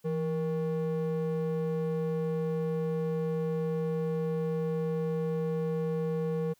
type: ring-modulated tone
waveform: triangle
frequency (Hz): 318.4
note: D#4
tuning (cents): +40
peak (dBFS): -23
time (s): 0.04-6.54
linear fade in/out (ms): 20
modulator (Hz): 152
effects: white hiss -68 dBFS RMS until 6.59 s